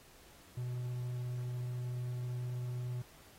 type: tone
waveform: triangle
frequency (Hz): 123.47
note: B2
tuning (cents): 0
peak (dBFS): -34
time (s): 0.57-3.02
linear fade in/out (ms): 5
effects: pink hiss -60 dBFS RMS until 3.38 s + AAC 48 kbps

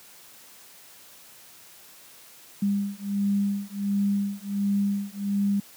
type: beating tone pair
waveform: sine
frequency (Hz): 200 / 201.4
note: G3 / G3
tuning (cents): +35 / +47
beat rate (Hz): 1.4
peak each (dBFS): -26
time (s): 2.62-5.6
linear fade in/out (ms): 5
effects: white hiss -50 dBFS RMS until 5.76 s + high-pass 100 Hz 12 dB/octave

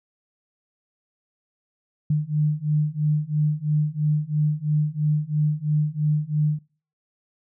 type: beating tone pair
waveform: sine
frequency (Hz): 149.5 / 152.5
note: D3 / D#3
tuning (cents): +31 / -34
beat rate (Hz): 3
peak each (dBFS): -23 / -22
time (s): 2.1-6.59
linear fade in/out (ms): 5
effects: noise-tail reverb RT60 0.4 s tail -22 dB re dry

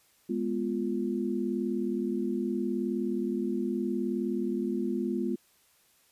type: chord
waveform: sine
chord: F diminished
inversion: first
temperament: equal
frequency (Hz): 207.7 / 246.9 / 349.2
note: Ab3 / Cb4 / F4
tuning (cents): 0 / 0 / 0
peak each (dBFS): -32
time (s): 0.29-5.36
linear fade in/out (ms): 10
effects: white hiss -65 dBFS RMS until 6.11 s + resampled to 32000 Hz

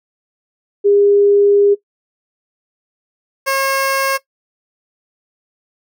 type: tone pair in turn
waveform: sine / 15% pulse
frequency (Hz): 405.3 / 541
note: G#4 / C#5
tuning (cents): -42 / -42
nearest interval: perfect fourth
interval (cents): 500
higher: second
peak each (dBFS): -8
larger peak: neither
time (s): 0.84-1.75 / 3.46-4.18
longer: first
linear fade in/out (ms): 20
effects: noise-tail reverb RT60 0.1 s tail -17 dB re dry

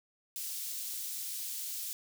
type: high-pass noise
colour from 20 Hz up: white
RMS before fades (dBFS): -39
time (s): 0.36-1.93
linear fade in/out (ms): 0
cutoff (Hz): 4300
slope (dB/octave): 12
effects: none

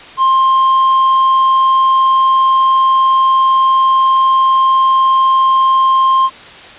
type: tone with tanh clipping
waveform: sine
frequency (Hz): 1057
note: C6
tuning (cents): +17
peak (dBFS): -8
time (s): 0.17-6.3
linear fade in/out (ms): 50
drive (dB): 3
effects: white hiss -34 dBFS RMS until 6.78 s + resampled to 8000 Hz

